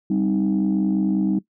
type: chord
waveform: sine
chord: C minor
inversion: second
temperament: equal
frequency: 196 / 261.6 / 311.1 Hz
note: G3 / C4 / Eb4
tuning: 0 / 0 / 0 cents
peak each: -19 / -25 / -21 dBFS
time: 0.1-1.39 s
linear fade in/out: 5 ms
effects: noise-tail reverb RT60 0.1 s tail -18 dB re dry + tanh soft clip ceiling -12 dBFS